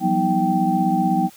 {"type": "tone cluster", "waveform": "sine", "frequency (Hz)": [174.8, 190.8, 242.8, 314.4, 778], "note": ["F3", "G3", "B3", "D#4", "G5"], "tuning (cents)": [2, -47, -29, 18, -13], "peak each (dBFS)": [-24, -22, -24, -24, -20], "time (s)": [0, 1.3], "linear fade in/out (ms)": 50, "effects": ["white hiss -48 dBFS RMS until 1.36 s"]}